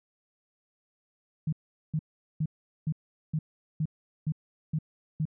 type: tone bursts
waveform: sine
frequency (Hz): 155.56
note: D#3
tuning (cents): 0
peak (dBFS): -25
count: 9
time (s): 1.47-5.254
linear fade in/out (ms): 5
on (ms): 56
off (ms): 410
effects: none